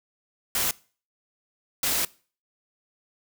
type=noise bursts at uneven times; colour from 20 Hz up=white; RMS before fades=-25 dBFS; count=2; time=0.55-0.71 / 1.83-2.05 s; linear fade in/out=2 ms; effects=noise-tail reverb RT60 0.4 s tail -22 dB re dry